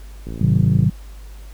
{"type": "click train", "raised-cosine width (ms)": 3, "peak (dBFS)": -18, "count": 33, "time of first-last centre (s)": [0.27, 0.841], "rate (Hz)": 56}
{"type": "chord", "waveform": "sine", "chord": "Ab dominant seventh", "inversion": "none", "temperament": "just", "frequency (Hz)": [103.83, 129.78, 155.74, 186.89], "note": ["Ab2", "C3", "Eb3", "Gb3"], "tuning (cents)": [0, -14, 2, 18], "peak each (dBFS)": [-18, -17, -18, -19], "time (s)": [0.41, 0.9], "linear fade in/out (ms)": 5}
{"effects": ["added 50 Hz sine -34 dBFS peak until 1.53 s", "pink hiss -49 dBFS RMS until 1.53 s"]}